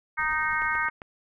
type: harmonic tone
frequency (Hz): 310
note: D#4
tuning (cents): -6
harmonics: 3 / 4 / 5 / 6 / 7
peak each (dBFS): -32 / -30 / -28 / -31 / -31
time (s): 0.17-0.9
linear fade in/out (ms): 20
type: noise with tremolo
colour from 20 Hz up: brown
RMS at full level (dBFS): -44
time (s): 0.19-0.86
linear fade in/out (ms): 2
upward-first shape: sine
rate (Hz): 9.5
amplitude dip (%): 50
type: click train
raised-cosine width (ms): 0.5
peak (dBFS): -24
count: 4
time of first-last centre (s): 0.62-1.018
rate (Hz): 7.53
effects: none